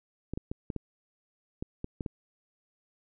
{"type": "clicks", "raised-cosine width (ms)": 3, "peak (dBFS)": -21, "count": 9, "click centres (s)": [0.336, 0.375, 0.515, 0.702, 0.763, 1.625, 1.844, 2.008, 2.062], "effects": []}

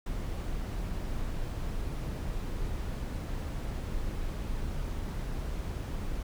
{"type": "noise", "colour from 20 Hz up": "brown", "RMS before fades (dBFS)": -34, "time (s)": [0.06, 6.23], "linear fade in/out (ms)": 5, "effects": []}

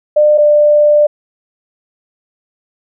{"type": "tone pair in turn", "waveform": "sine", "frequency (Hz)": [600, 594.1], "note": ["D5", "D5"], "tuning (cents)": [37, 20], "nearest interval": "unison", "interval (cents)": 17, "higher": "first", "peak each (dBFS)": -5, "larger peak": "neither", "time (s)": [[0.16, 0.38], [0.38, 1.07]], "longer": "second", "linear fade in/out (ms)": 10, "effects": []}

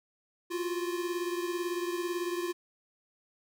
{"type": "beating tone pair", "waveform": "square", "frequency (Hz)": [347.2, 365.2], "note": ["F4", "F#4"], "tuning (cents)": [-10, -23], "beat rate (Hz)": 18, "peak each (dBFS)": [-33, -38], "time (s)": [0.5, 2.53], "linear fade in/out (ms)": 20, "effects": []}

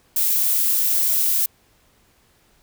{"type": "noise", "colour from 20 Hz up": "violet", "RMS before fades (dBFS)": -19, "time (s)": [0.16, 1.46], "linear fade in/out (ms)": 5, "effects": ["pink hiss -59 dBFS RMS until 2.62 s"]}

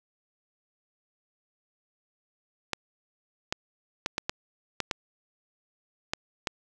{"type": "clicks", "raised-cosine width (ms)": 0.2, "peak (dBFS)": -10, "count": 9, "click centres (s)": [2.733, 3.525, 4.061, 4.181, 4.295, 4.803, 4.912, 6.135, 6.472], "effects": []}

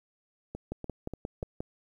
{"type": "two click trains", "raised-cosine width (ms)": 2, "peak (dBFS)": [-24, -21], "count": [4, 6], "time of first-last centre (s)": [[0.55, 1.43], [0.72, 1.605]], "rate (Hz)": [3.41, 5.65], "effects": ["10-bit"]}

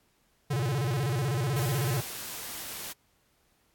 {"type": "tone with vibrato", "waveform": "square", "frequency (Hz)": 130, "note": "C3", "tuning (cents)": -11, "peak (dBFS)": -27, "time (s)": [0.5, 2.01], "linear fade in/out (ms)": 10, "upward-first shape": "square", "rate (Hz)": 16, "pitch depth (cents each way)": 200}
{"type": "noise", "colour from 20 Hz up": "white", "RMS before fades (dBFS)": -39, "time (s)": [1.56, 2.93], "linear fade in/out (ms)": 10}
{"effects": ["pink hiss -69 dBFS RMS until 3.74 s", "AAC 64 kbps"]}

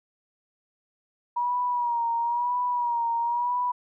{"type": "tone with vibrato", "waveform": "sine", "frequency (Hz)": 957, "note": "A#5", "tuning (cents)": 45, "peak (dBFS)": -23, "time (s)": [1.36, 3.72], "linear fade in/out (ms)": 10, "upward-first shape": "sine", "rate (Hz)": 1, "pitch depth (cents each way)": 51, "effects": []}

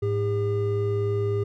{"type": "tone pair together", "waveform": "triangle", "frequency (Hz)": [106.65, 403.4], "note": ["G#2", "G4"], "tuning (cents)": [46, 50], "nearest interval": "octave + major seventh", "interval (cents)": 2304, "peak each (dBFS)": -23, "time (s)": [0.02, 1.44], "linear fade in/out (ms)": 10, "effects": []}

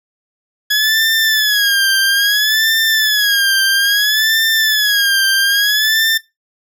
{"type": "tone with vibrato", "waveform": "20% pulse", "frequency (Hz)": 1680, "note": "G#6", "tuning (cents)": 19, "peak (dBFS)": -6, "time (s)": [0.7, 6.18], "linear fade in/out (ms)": 10, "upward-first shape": "sine", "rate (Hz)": 0.6, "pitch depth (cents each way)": 110, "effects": ["noise-tail reverb RT60 0.2 s tail -18 dB re dry"]}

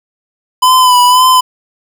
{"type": "tone with vibrato", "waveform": "square", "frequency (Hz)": 1004, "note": "B5", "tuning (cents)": 28, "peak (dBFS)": -5, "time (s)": [0.62, 1.41], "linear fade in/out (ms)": 10, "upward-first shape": "sine", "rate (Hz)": 1.9, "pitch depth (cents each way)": 38, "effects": ["7-bit"]}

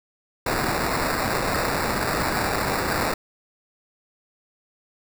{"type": "noise with sample-and-hold", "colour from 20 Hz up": "blue", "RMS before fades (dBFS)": -24, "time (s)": [0.46, 3.14], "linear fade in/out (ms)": 5, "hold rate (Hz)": 3150, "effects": []}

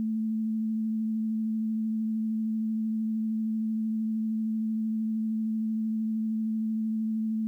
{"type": "tone with vibrato", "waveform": "sine", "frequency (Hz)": 220, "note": "A3", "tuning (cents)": 0, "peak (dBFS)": -26, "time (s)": [0, 7.47], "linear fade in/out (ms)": 0, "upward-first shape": "triangle", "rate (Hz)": 13, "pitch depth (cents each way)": 18, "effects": ["11-bit"]}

